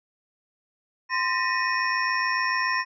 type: tone cluster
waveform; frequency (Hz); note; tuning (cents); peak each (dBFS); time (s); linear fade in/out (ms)
sine; 1033 / 1809 / 1916 / 2506 / 5460; C6 / A6 / A#6 / D#7 / F8; -22 / +48 / +47 / +12 / -40; -26 / -28 / -29 / -32 / -33; 1.09-2.85; 50
effects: none